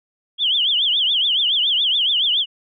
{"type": "tone with vibrato", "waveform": "sine", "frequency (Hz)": 3200, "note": "G7", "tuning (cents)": 35, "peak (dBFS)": -15, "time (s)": [0.38, 2.46], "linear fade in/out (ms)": 50, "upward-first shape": "triangle", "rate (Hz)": 7.1, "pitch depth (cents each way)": 220, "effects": []}